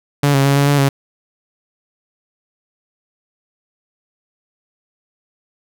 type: tone with pitch steps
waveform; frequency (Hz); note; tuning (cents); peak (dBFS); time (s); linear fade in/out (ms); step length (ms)
sawtooth; 143.2 / 137.3 / 139.6 / 141.3 / 143.4 / 138.2; D3 / C#3 / C#3 / C#3 / D3 / C#3; -43 / -16 / +13 / +34 / -41 / -5; -7; 0.23-0.89; 5; 110
effects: none